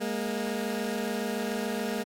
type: tone pair together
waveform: 20% pulse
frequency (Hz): 206.1 / 233.1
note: G#3 / A#3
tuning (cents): -13 / 0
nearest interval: major second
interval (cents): 213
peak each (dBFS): -27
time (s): 0-2.04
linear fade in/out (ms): 20
effects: AAC 64 kbps